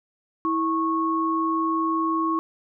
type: tone pair together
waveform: sine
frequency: 325.4 / 1100 Hz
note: E4 / C#6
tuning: -22 / -14 cents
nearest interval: octave + major sixth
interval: 2108 cents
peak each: -24 / -23 dBFS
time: 0.45-2.39 s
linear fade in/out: 0 ms
effects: none